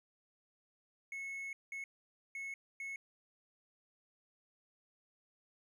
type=tone bursts at uneven times; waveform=triangle; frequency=2191 Hz; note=C#7; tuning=21 cents flat; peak=-39 dBFS; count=4; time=1.12-1.53 / 1.72-1.84 / 2.35-2.54 / 2.8-2.96 s; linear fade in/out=2 ms; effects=none